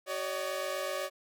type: tone cluster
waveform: sawtooth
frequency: 378.1 / 563 / 611 Hz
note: F#4 / C#5 / D#5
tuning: +38 / +27 / -32 cents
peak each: -38 / -31 / -34 dBFS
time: 0.06-1.1 s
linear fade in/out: 50 ms
effects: none